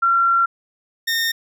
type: tone pair in turn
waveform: sine / 20% pulse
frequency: 1368 / 1831.3 Hz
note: F6 / A#6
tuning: -36 / -31 cents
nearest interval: perfect fourth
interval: 505 cents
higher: second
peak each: -13 dBFS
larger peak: neither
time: 0.02-0.46 / 1.07-1.32 s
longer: first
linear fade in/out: 10 ms
effects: none